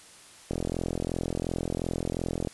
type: click train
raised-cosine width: 2 ms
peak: -16 dBFS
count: 85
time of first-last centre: 0.51-2.473 s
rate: 42.8 Hz
effects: white hiss -51 dBFS RMS until 2.53 s + resampled to 24000 Hz